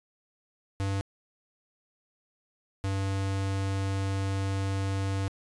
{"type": "tone pair in turn", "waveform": "square", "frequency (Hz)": [98, 97.32], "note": ["G2", "G2"], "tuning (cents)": [0, -12], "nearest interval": "unison", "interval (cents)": 12, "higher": "first", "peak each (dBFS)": -28, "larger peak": "neither", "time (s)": [[0.8, 1.01], [2.84, 5.28]], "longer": "second", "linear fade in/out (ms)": 0, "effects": ["resampled to 22050 Hz"]}